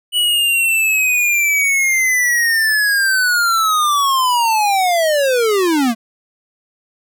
square linear sweep, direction down, 2960 to 216.7 Hz, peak -13 dBFS, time 0.12-5.95 s, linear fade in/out 50 ms, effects none

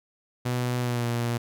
sawtooth tone with pitch glide, 123.47 to 118.85 Hz, B2 to A#2, 0 to +34 cents, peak -21 dBFS, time 0.45-1.38 s, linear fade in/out 10 ms, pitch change -66 cents, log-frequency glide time 0.8-1.05 s, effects none

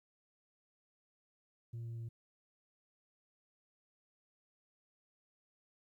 sine tone with pitch steps, 116.54 / 115.87 / 115.2 Hz, A#2 / A#2 / A#2, 0 / -10 / -20 cents, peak -38 dBFS, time 1.73-2.09 s, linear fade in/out 10 ms, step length 120 ms, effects tanh soft clip ceiling -40 dBFS + 13-bit

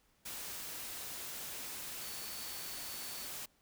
sine tone in noise, 4469 Hz, C#8, 13 cents sharp, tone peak -51 dBFS, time 2.01-3.28 s, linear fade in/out 10 ms, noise white, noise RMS -44 dBFS, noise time 0.25-3.46 s, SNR -10 dB, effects pink hiss -72 dBFS RMS until 3.61 s

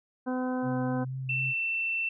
harmonic tone, 254.3 Hz, C4, 49 cents flat, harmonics 1 / 2 / 3 / 4 / 5 / 6, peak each -29 / -35 / -38 / -41 / -47 / -43 dBFS, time 0.26-1.05 s, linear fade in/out 20 ms
sine tone with vibrato, 130.81 Hz, C3, in tune, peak -32 dBFS, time 0.62-1.54 s, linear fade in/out 50 ms, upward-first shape sine, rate 4 Hz, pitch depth 19 cents each way
sine tone, 2683 Hz, E7, 30 cents sharp, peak -27 dBFS, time 1.29-2.09 s, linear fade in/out 5 ms
effects none

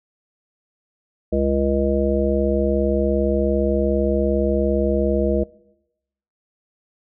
harmonic tone, 68.7 Hz, C#2, 15 cents flat, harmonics 1 / 3 / 5 / 7 / 9, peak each -23 / -23 / -23 / -23 / -23 dBFS, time 1.32-5.44 s, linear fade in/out 10 ms, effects noise-tail reverb RT60 0.9 s tail -22 dB re dry

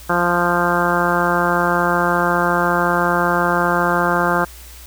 harmonic tone, 174.61 Hz, F3, in tune, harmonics 1 / 2 / 3 / 4 / 5 / 6 / 7 / 8 / 9, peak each -23 / -23 / -23 / -23 / -23 / -23 / -23 / -23 / -23 dBFS, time 0.09-4.45 s, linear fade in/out 10 ms, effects added 60 Hz sine -38 dBFS peak until 4.86 s + white hiss -41 dBFS RMS until 4.86 s

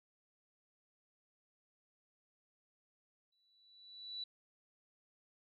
sine tone with exponential growth, 3951 Hz, B7, in tune, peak -39 dBFS, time 3.32-4.24 s, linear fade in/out 5 ms, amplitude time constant 200 ms, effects none

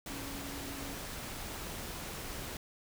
sine tone in noise, 277.2 Hz, C#4, in tune, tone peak -45 dBFS, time 0.1-0.94 s, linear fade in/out 2 ms, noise pink, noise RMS -42 dBFS, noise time 0.06-2.57 s, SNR -6 dB, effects none

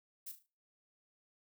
violet noise with echo, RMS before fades -45 dBFS, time 0.26-0.32 s, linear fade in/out 10 ms, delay 37 ms, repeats 4, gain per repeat -9 dB, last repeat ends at 0.468 s, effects noise-tail reverb RT60 0.4 s tail -25 dB re dry

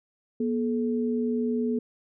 sine tone pair together, 240 / 430.4 Hz, B3 / A4, -49 / -38 cents, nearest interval minor seventh, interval 1011 cents, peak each -25 / -29 dBFS, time 0.4-1.79 s, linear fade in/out 5 ms, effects none

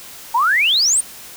sine exponential sweep, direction up, 878 to 9320 Hz, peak -12 dBFS, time 0.34-1.01 s, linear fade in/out 10 ms, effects white hiss -37 dBFS RMS until 1.36 s

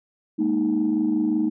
sine chord, Ab suspended second, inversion none, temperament equal, 207.7 / 233.1 / 311.1 Hz, Ab3 / Bb3 / Eb4, 0 / 0 / 0 cents, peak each -26 / -24 / -20 dBFS, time 0.38-1.5 s, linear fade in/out 20 ms, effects tanh soft clip ceiling -13 dBFS

